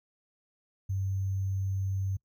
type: tone with sample-and-hold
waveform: sine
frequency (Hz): 96.3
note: G2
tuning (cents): -30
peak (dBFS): -28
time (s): 0.89-2.17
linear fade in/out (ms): 10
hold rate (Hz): 6300
effects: noise-tail reverb RT60 0.1 s tail -24 dB re dry